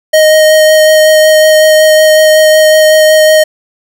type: tone with vibrato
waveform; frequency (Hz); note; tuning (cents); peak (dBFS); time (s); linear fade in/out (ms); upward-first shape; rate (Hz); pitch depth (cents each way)
square; 622.3; D#5; 0; -3; 0.13-3.44; 10; sine; 5.4; 9
effects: none